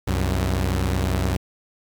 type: tone pair together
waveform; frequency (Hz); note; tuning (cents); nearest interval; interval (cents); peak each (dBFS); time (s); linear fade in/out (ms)
sawtooth; 65.41 / 93.25; C2 / F#2; 0 / +14; tritone; 614; -19; 0.07-1.37; 10
effects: 8-bit